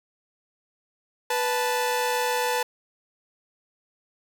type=tone pair together; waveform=sawtooth; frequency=492.8 / 878.1 Hz; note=B4 / A5; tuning=-4 / -4 cents; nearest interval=minor seventh; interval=1000 cents; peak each=-22 dBFS; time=1.3-2.63 s; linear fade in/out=5 ms; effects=8-bit